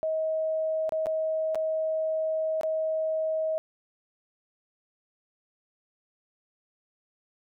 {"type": "tone with dropouts", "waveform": "sine", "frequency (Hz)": 634, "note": "D#5", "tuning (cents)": 32, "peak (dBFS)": -25, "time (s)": [0.03, 3.58], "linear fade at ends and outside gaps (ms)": 0, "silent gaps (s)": [[0.893, 0.922], [1.059, 1.068], [1.547, 1.555], [2.611, 2.633]], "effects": []}